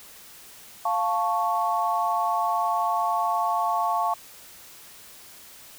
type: chord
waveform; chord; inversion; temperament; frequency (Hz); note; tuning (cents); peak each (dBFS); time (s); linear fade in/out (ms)
sine; F augmented; none; equal; 698.5 / 880 / 1108.7; F5 / A5 / C#6; 0 / 0 / 0; -26; 0.85-4.14; 5
effects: white hiss -47 dBFS RMS until 5.78 s